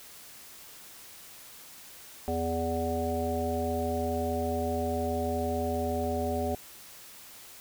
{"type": "harmonic tone with a mistuned harmonic", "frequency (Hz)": 82.41, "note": "E2", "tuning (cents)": 0, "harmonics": [1, 3, 5, 7, 9], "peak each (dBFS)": [-34, -34, -34, -34, -34], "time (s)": [2.28, 6.55], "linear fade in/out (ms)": 0, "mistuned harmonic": 7, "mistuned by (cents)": 19, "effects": ["white hiss -49 dBFS RMS until 7.6 s"]}